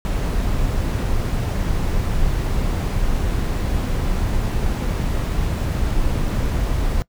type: noise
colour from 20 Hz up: brown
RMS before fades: -20 dBFS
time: 0.05-7.02 s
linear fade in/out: 0 ms
effects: noise-tail reverb RT60 0.1 s tail -21 dB re dry